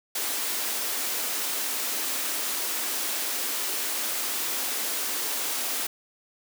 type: high-pass noise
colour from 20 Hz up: white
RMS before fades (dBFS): -29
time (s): 0.15-5.87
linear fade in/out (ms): 5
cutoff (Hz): 230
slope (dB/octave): 48
effects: none